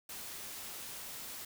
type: noise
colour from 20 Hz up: white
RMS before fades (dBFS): -45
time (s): 0.09-1.45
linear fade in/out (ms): 5
effects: none